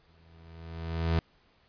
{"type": "tone with exponential growth", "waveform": "30% pulse", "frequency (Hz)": 82.41, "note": "E2", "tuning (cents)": 0, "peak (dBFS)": -20, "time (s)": [0.08, 1.19], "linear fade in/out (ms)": 0, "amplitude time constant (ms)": 240, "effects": ["pink hiss -65 dBFS RMS until 1.68 s", "resampled to 11025 Hz"]}